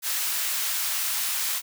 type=high-pass noise; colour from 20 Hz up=white; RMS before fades=-27 dBFS; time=0.02-1.62 s; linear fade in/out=50 ms; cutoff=1100 Hz; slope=12 dB/octave; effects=none